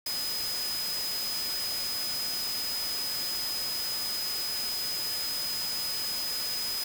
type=tone in noise; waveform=sine; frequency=5020 Hz; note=D#8; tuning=15 cents sharp; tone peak=-31 dBFS; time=0.06-6.84 s; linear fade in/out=5 ms; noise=white; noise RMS=-36 dBFS; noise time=0.06-6.84 s; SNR=+2 dB; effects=none